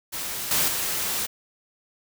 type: noise with level steps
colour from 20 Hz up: white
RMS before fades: -31 / -22 / -27 dBFS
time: 0.12-1.27 s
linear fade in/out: 20 ms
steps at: 0.51 / 0.68 s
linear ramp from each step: 2 ms
effects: none